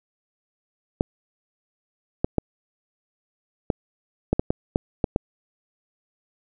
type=clicks; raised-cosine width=2 ms; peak=-6 dBFS; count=10; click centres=1.009 / 2.245 / 2.383 / 3.702 / 4.33 / 4.395 / 4.505 / 4.759 / 5.042 / 5.161 s; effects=none